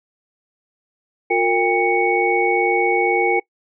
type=tone cluster; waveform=sine; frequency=357.7 / 459.9 / 801 / 2226 Hz; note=F4 / A#4 / G5 / C#7; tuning=+41 / -23 / +37 / +7 cents; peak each=-20 dBFS; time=1.3-3.4 s; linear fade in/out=10 ms; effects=noise-tail reverb RT60 0.1 s tail -23 dB re dry